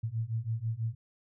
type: beating tone pair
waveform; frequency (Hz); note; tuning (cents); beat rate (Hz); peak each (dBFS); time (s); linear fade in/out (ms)
sine; 110 / 116.1; A2 / A#2; 0 / -7; 6.1; -34 / -33; 0.03-0.95; 10
effects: none